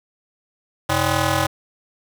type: ring-modulated tone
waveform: 10% pulse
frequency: 225.6 Hz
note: A3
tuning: 44 cents sharp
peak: -6 dBFS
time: 0.89-1.47 s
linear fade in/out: 10 ms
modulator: 359 Hz
effects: none